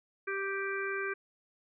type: harmonic tone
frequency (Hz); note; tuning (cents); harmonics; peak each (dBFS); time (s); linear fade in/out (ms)
392; G4; 0; 1 / 3 / 4 / 5 / 6; -36 / -41 / -36 / -45 / -41; 0.27-1.14; 10
effects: none